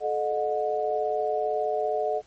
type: tone cluster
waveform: sine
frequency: 433 / 611 / 726 Hz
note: A4 / D#5 / F#5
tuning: -28 / -32 / -33 cents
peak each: -28 dBFS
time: 0-2.22 s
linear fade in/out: 50 ms
effects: pink hiss -59 dBFS RMS until 2.26 s + MP3 32 kbps